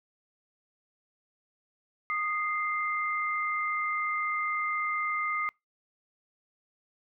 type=tone pair together; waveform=sine; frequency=1235.7 / 2092 Hz; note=D#6 / C7; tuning=-12 / -1 cents; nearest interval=major sixth; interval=911 cents; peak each=-30 / -31 dBFS; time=2.1-5.49 s; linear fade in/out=0 ms; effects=noise-tail reverb RT60 0.2 s tail -26 dB re dry